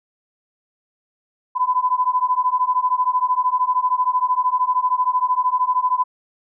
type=beating tone pair; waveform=sine; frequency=999 / 1012 Hz; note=B5 / B5; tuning=+20 / +42 cents; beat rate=13 Hz; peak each=-19 dBFS; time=1.55-6.04 s; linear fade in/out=20 ms; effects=none